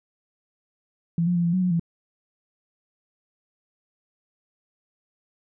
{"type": "tone with pitch steps", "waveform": "sine", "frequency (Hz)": [168.2, 176.9, 172.3, 170.2, 185.1, 181, 168.1], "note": ["E3", "F3", "F3", "F3", "F#3", "F#3", "E3"], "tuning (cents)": [35, 23, -23, -44, 1, -38, 34], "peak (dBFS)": -19, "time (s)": [1.18, 1.796], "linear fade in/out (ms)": 2, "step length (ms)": 88, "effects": []}